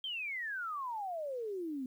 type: exponential sweep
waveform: sine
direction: down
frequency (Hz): 3226 to 249.1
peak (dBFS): -36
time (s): 0.04-1.86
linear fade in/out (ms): 2
effects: 11-bit